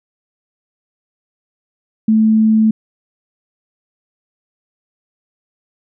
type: tone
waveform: sine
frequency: 219 Hz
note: A3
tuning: 8 cents flat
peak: -8 dBFS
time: 2.08-2.71 s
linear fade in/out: 5 ms
effects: none